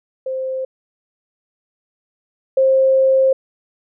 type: tone pair in turn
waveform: sine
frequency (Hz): 523.3 / 530.3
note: C5 / C5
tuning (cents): 0 / +23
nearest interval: unison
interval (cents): 23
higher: second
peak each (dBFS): -20 / -10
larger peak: second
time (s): 0.26-0.65 / 2.57-3.33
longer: second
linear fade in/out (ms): 5
effects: none